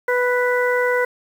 harmonic tone, 493.9 Hz, B4, in tune, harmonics 1 / 2 / 3 / 4, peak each -18 / -25 / -23 / -24 dBFS, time 0.08-1.05 s, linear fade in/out 5 ms, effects 7-bit

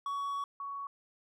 triangle / sine tone pair in turn, 1123 / 1118.7 Hz, C#6 / C#6, +22 / +15 cents, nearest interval unison, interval 7 cents, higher first, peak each -31 / -37 dBFS, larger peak first, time 0.06-0.44 / 0.6-0.87 s, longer first, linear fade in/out 2 ms, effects none

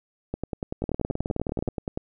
two click trains, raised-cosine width 2 ms, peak -15 / -14 dBFS, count 18 / 17, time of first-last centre 0.34-1.975 / 0.84-1.678 s, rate 10.4 / 19.1 Hz, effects none

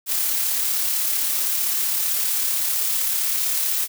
blue noise with amplitude modulation, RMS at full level -21 dBFS, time 0.06-3.88 s, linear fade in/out 50 ms, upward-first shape sine, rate 35.6 Hz, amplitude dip 25%, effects none

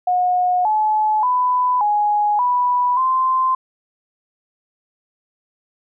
sine tone with pitch steps, 724 / 858 / 998 / 833 / 985 / 1039 Hz, F#5 / A5 / B5 / G#5 / B5 / C6, -38 / -44 / +18 / +5 / -5 / -12 cents, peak -14 dBFS, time 0.07-3.55 s, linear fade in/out 5 ms, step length 580 ms, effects none

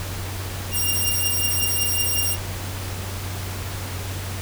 5% pulse beating tone pair, 2800 / 2805.4 Hz, F7 / F7, +4 / +7 cents, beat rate 5.4 Hz, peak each -14 dBFS, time 0.71-2.37 s, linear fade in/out 50 ms, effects added 94 Hz sine -29 dBFS peak until 4.41 s + pink hiss -33 dBFS RMS until 4.41 s

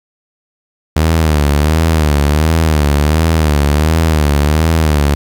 sawtooth tone with vibrato, 76.6 Hz, D#2, 27 cents flat, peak -5 dBFS, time 0.96-5.15 s, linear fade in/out 5 ms, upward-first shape sine, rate 1.4 Hz, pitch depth 110 cents each way, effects 7-bit

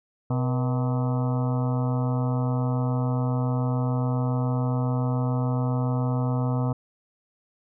harmonic tone with a mistuned harmonic, 127.1 Hz, C3, 50 cents flat, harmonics 1 / 2 / 4 / 5 / 6 / 7 / 8 / 9 / 10, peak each -23 / -29 / -35 / -37 / -39 / -40 / -41 / -42 / -43 dBFS, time 0.3-6.73 s, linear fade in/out 5 ms, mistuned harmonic 4, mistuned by -92 cents, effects none

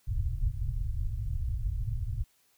pink low-pass noise, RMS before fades -31 dBFS, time 0.07-2.24 s, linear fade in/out 10 ms, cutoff 130 Hz, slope 96 dB/octave, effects white hiss -68 dBFS RMS until 2.57 s

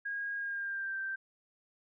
sine tone with pitch glide, 1634 to 1566.5 Hz, G#6 to G6, -29 to -2 cents, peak -34 dBFS, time 0.05-1.16 s, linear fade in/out 10 ms, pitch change -73 cents, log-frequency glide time 0.36-0.97 s, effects none

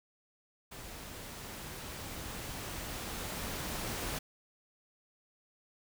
pink noise with level ramp, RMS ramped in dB -47 to -37 dBFS, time 0.71-4.19 s, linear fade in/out 10 ms, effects none

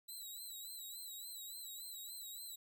10% pulse tone with vibrato, 3945 Hz, B7, 3 cents flat, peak -40 dBFS, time 0.08-2.56 s, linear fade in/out 10 ms, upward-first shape sine, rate 3.5 Hz, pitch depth 73 cents each way, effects none

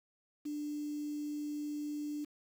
sine tone with quantisation, 296.1 Hz, D4, 14 cents sharp, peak -36 dBFS, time 0.45-2.25 s, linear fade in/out 10 ms, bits 9, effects none

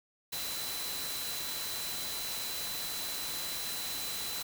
sine tone in noise, 4017 Hz, B7, 29 cents sharp, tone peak -40 dBFS, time 0.32-4.43 s, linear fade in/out 10 ms, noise white, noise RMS -38 dBFS, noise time 0.32-4.43 s, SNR -5 dB, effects none

